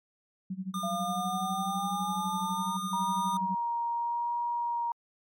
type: tone with tremolo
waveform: sine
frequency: 188.2 Hz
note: F#3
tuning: 30 cents sharp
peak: -30 dBFS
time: 0.5-3.55 s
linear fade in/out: 5 ms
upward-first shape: sine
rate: 12 Hz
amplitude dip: 90%
type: tone with pitch glide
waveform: square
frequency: 1210 to 1219.1 Hz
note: D#6 to D#6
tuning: -49 to -36 cents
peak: -34 dBFS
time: 0.74-3.37 s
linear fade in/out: 2 ms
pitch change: +13 cents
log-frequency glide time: 2.54-2.69 s
type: exponential sweep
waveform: sine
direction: up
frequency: 680 to 932.3 Hz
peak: -32 dBFS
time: 0.83-2.77 s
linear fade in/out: 5 ms
type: tone with vibrato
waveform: sine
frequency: 945 Hz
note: A#5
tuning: 23 cents sharp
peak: -28 dBFS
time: 2.93-4.92 s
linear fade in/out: 2 ms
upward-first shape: sine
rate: 0.83 Hz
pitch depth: 11 cents each way
effects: MP3 64 kbps

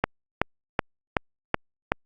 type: click train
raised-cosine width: 0.5 ms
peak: -4 dBFS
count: 6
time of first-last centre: 0.04-1.92 s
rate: 2.66 Hz
effects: Opus 48 kbps

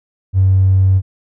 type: tone with tanh clipping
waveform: triangle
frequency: 95 Hz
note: F#2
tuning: 46 cents sharp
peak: -7 dBFS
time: 0.33-1.02 s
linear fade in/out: 50 ms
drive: 1 dB
effects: none

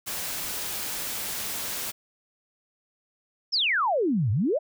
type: noise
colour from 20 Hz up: white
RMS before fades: -32 dBFS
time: 0.06-1.92 s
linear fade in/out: 20 ms
type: exponential two-way sweep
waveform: sine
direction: down then up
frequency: 5588 to 95.6 to 693 Hz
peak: -21 dBFS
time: 3.52-4.59 s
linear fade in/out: 20 ms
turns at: 4.31 s
effects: none

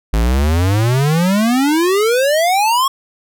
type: exponential sweep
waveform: square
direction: up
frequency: 51.91 to 1108.7 Hz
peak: -12 dBFS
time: 0.13-2.88 s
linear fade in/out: 5 ms
effects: none

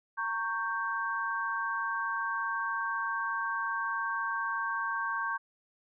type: chord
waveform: sine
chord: G diminished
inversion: first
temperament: equal with one note detuned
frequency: 923.2 / 1108.7 / 1568 Hz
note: Bb5 / Db6 / G6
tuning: -17 / 0 / 0 cents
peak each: -37 / -34 / -33 dBFS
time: 0.17-5.38 s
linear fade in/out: 20 ms
effects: none

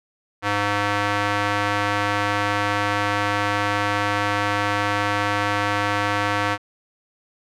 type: tone with band-pass filter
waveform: square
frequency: 102.4 Hz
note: G#2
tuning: 24 cents flat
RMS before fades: -22 dBFS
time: 0.42-6.58 s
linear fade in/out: 50 ms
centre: 1500 Hz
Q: 1
effects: none

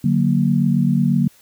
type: chord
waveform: sine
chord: D augmented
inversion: none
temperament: equal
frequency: 146.83 / 185 / 233.1 Hz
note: D3 / F#3 / A#3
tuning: 0 / 0 / 0 cents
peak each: -18 dBFS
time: 0.04-1.28 s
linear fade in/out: 5 ms
effects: white hiss -52 dBFS RMS until 1.41 s

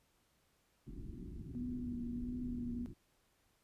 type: low-pass noise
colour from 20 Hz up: pink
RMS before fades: -47 dBFS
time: 0.86-2.94 s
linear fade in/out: 20 ms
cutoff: 370 Hz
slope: 96 dB/octave
type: tone with vibrato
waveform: sine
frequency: 243.4 Hz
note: B3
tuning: 25 cents flat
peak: -39 dBFS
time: 1.55-2.86 s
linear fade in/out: 0 ms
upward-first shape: triangle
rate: 1.5 Hz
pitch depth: 33 cents each way
effects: pink hiss -75 dBFS RMS until 3.63 s + resampled to 32000 Hz

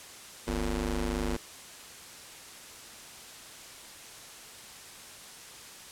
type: ring-modulated tone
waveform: 20% pulse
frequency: 103.1 Hz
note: G#2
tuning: 12 cents flat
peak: -21 dBFS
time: 0.47-1.37 s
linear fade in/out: 10 ms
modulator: 142 Hz
effects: white hiss -47 dBFS RMS until 5.91 s + low-pass 10000 Hz 12 dB/octave

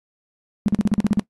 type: tone bursts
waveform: sine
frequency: 207.9 Hz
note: G#3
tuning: 2 cents sharp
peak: -13 dBFS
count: 9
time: 0.66-1.195 s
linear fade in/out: 0 ms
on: 23 ms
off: 41 ms
effects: noise-tail reverb RT60 0.1 s tail -20 dB re dry + AAC 32 kbps

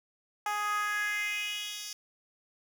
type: tone with high-pass filter sweep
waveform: 10% pulse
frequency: 416.4 Hz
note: G#4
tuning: 5 cents sharp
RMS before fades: -33 dBFS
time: 0.46-1.93 s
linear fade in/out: 2 ms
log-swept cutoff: 900 to 4500 Hz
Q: 4.1
effects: none

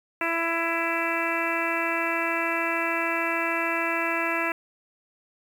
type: harmonic tone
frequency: 333.3 Hz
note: E4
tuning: 19 cents sharp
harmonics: 1 / 2 / 3 / 4 / 5 / 6 / 7 / 8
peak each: -32 / -32 / -32 / -32 / -32 / -32 / -32 / -32 dBFS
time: 0.21-4.52 s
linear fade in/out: 2 ms
effects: 8-bit

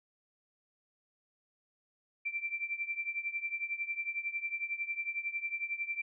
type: tone with tremolo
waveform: sine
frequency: 2349 Hz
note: D7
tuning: in tune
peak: -30 dBFS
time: 2.25-6.02 s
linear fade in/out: 10 ms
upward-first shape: triangle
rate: 11 Hz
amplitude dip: 90%
effects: none

